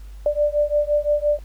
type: beating tone pair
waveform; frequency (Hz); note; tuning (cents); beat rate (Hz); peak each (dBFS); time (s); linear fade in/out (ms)
sine; 587.3 / 593.1; D5 / D5; 0 / +17; 5.8; -20; 0.26-1.39; 2
effects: added 50 Hz sine -35 dBFS peak until 1.44 s + pink hiss -55 dBFS RMS until 1.44 s